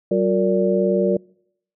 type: tone cluster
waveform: sine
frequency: 190.7 / 360.4 / 461.6 / 580 Hz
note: G3 / F#4 / A#4 / D5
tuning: -47 / -45 / -17 / -22 cents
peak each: -21 dBFS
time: 0.11-1.17 s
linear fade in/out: 5 ms
effects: noise-tail reverb RT60 0.7 s tail -26 dB re dry